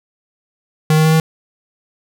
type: tone with pitch steps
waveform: square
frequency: 155.56 / 156.91 / 158.28 / 159.66 Hz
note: D#3 / D#3 / D#3 / D#3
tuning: 0 / +15 / +30 / +45 cents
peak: -10 dBFS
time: 0.9-1.2 s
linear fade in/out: 2 ms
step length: 75 ms
effects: none